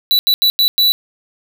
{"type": "tone bursts at uneven times", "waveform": "square", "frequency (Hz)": 3951, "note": "B7", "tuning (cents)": 0, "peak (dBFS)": -10, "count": 5, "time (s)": [[0.11, 0.19], [0.27, 0.34], [0.42, 0.5], [0.59, 0.68], [0.78, 0.92]], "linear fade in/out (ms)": 0, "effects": []}